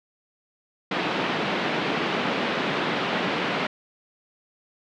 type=band-pass noise; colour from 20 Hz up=pink; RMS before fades=-26 dBFS; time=0.91-3.67 s; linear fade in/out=5 ms; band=180 to 3500 Hz; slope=24 dB/octave; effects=none